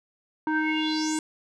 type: tone with low-pass filter sweep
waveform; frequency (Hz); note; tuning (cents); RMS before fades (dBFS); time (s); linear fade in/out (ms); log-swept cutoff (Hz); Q
square; 311.1; D#4; 0; -26; 0.47-1.19; 2; 1200 to 8500; 6.3
effects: none